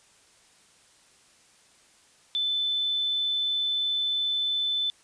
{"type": "tone", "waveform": "sine", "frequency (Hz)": 3517, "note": "A7", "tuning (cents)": -1, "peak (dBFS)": -24, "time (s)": [2.35, 4.9], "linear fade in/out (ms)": 0, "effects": ["white hiss -59 dBFS RMS until 5.03 s", "resampled to 22050 Hz"]}